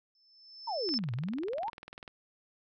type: tone with exponential growth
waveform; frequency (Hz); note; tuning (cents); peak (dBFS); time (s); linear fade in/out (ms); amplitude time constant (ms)
sine; 5274; E8; 0; -28; 0.15-0.98; 2; 180
type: exponential two-way sweep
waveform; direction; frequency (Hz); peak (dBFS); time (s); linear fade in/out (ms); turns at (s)
sine; down then up; 981 to 110 to 981; -32; 0.67-1.7; 10; 1.13
type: click train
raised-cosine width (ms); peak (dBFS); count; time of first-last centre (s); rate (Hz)
0.3; -29; 25; 0.89-2.078; 20.2
effects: none